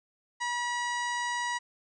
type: harmonic tone with a mistuned harmonic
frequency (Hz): 966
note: B5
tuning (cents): -39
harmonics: 1 / 2 / 3 / 4 / 5 / 6 / 7 / 8 / 9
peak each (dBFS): -32 / -33 / -43 / -44 / -46 / -46 / -46 / -48 / -52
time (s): 0.4-1.59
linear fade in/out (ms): 20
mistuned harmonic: 8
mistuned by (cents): +71
effects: none